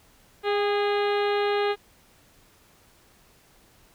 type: harmonic tone with a mistuned harmonic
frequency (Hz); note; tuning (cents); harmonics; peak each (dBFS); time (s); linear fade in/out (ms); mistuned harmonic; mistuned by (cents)
410.7; G#4; -19; 1 / 2 / 3 / 4 / 5 / 6 / 7 / 8 / 9 / 10; -23 / -29 / -33 / -35 / -37 / -39 / -40 / -41 / -42 / -43; 0.43-1.76; 50; 2; -26
effects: pink hiss -58 dBFS RMS until 3.94 s